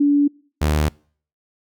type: tone pair in turn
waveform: sine / sawtooth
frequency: 287.5 / 75.84 Hz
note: D4 / D#2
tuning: -37 / -44 cents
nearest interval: octave + major seventh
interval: 2307 cents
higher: first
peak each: -12 dBFS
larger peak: neither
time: 0-0.28 / 0.61-0.89 s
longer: neither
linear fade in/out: 10 ms
effects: noise-tail reverb RT60 0.5 s tail -26 dB re dry